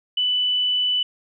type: tone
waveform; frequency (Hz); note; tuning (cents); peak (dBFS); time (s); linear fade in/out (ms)
sine; 2985; F#7; +15; -18; 0.17-1.03; 5
effects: none